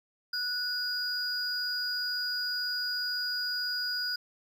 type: tone pair together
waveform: triangle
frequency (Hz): 1475 / 4879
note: F#6 / D#8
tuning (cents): -6 / -35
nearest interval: octave + major sixth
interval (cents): 2071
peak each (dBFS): -33 / -30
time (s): 0.33-4.16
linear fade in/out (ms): 5
effects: none